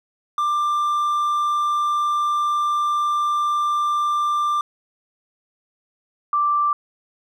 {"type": "tone pair in turn", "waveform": ["triangle", "sine"], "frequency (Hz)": [1186, 1175.1], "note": ["D6", "D6"], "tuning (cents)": [17, 1], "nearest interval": "unison", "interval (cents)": 16, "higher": "first", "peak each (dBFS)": -16, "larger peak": "neither", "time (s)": [[0.38, 4.61], [6.33, 6.73]], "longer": "first", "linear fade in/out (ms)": 2, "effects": []}